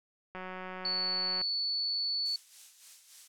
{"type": "click train", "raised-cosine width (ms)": 0.5, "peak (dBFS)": -27, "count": 198, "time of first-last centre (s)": [0.35, 1.415], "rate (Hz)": 185}
{"type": "tone", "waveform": "sine", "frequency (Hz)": 4451, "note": "C#8", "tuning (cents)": 6, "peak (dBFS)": -29, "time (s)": [0.85, 2.36], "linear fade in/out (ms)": 2}
{"type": "noise with tremolo", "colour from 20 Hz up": "violet", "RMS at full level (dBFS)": -41, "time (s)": [2.25, 3.28], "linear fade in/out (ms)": 10, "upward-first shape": "sine", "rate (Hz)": 3.5, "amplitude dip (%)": 60}
{"effects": ["low-pass 7000 Hz 12 dB/octave"]}